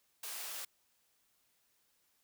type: high-pass noise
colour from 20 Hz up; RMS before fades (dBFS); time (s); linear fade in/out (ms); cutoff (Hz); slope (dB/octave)
white; -43; 0.23-0.65; 5; 520; 12
effects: white hiss -75 dBFS RMS until 2.23 s